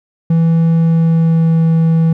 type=tone with pitch glide; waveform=triangle; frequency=164.81 to 163.2 Hz; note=E3 to E3; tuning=0 to -17 cents; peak=-6 dBFS; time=0.3-2.13 s; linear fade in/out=5 ms; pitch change=-17 cents; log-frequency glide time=0.73-1.65 s; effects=none